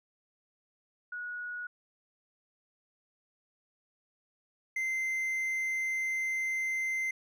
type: tone pair in turn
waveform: sine / triangle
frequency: 1458 / 2077 Hz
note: F#6 / C7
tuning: -26 / -13 cents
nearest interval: tritone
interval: 613 cents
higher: second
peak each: -36 / -28 dBFS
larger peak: second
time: 1.12-1.67 / 4.76-7.11 s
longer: second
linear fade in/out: 5 ms
effects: none